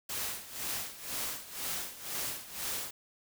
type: noise with tremolo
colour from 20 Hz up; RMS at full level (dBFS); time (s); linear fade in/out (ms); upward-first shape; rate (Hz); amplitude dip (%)
white; -35; 0.09-2.91; 5; sine; 2; 80
effects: none